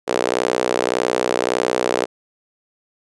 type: tone with high-pass filter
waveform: sawtooth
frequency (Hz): 61.74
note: B1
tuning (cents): 0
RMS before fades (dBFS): -20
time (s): 0.07-2.06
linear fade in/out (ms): 20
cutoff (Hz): 450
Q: 2.3
effects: resampled to 22050 Hz